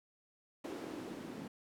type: noise with band-pass filter sweep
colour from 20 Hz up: white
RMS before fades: -45 dBFS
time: 0.64-1.48 s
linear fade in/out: 5 ms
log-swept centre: 360 to 230 Hz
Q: 2.6
effects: none